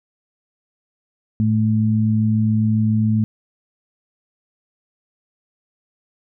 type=tone pair together; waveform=sine; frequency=110 / 217.3 Hz; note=A2 / A3; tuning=0 / -21 cents; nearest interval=octave; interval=1179 cents; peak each=-17 dBFS; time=1.4-3.24 s; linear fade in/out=0 ms; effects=none